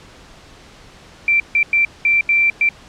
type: tone bursts at uneven times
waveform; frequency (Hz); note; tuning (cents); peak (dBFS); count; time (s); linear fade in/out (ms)
sine; 2349; D7; 0; -11; 6; 1.28-1.4 / 1.55-1.63 / 1.73-1.85 / 2.05-2.21 / 2.29-2.5 / 2.61-2.69; 2
effects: pink hiss -43 dBFS RMS until 2.88 s + low-pass 6000 Hz 12 dB/octave